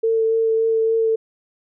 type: tone with vibrato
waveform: sine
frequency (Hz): 448.7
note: A4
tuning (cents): +34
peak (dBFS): -15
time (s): 0.03-1.16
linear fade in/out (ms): 10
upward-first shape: sine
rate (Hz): 3.5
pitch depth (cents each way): 12
effects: none